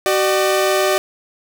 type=tone pair together; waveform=sawtooth; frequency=379.2 / 602 Hz; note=F#4 / D5; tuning=+43 / +43 cents; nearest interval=minor sixth; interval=800 cents; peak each=-13 dBFS; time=0.06-0.98 s; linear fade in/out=0 ms; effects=none